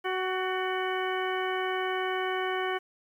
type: harmonic tone with a mistuned harmonic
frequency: 373.4 Hz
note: F#4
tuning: 16 cents sharp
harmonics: 1 / 2 / 3 / 4 / 5 / 6 / 8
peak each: -31 / -34 / -36 / -37 / -38 / -39 / -40 dBFS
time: 0.04-2.79 s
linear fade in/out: 20 ms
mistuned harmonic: 5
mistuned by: -40 cents
effects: 10-bit